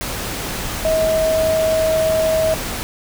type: tone in noise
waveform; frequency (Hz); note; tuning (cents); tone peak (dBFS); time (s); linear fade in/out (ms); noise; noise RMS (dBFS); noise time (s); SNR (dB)
sine; 638; D#5; +43; -14; 0.85-2.54; 0; pink; -25; 0.01-2.83; +8
effects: none